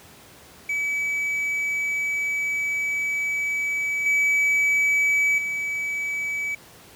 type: tone with level steps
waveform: triangle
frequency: 2288 Hz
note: D7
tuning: 46 cents flat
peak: -21 / -16 / -23 dBFS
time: 0.69-6.55 s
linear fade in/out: 5 ms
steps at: 4.06 / 5.38 s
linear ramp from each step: 2 ms
effects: pink hiss -48 dBFS RMS until 6.95 s + high-pass 80 Hz 12 dB/octave